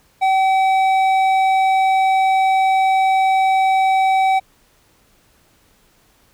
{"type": "tone with hard clipping", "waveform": "sine", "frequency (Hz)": 765, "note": "G5", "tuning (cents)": -42, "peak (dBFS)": -14, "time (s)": [0.21, 4.4], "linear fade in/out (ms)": 20, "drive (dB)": 8, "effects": ["pink hiss -56 dBFS RMS until 6.33 s"]}